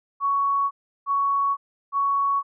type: tone bursts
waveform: sine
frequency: 1116 Hz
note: C#6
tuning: 11 cents sharp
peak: -19 dBFS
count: 3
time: 0.2-2.43 s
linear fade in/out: 50 ms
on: 510 ms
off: 350 ms
effects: none